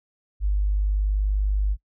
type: tone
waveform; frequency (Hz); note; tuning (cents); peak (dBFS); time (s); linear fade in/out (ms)
sine; 50.3; G1; +45; -19; 0.4-1.77; 50
effects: noise-tail reverb RT60 0.1 s tail -25 dB re dry